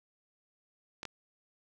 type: clicks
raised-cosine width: 0.2 ms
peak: -22 dBFS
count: 2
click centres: 1.031 / 1.053 s
effects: none